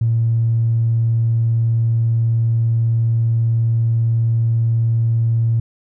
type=tone with tanh clipping; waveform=triangle; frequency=114.8 Hz; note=A#2; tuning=26 cents flat; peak=-13 dBFS; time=0.01-5.6 s; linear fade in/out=5 ms; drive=4 dB; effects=none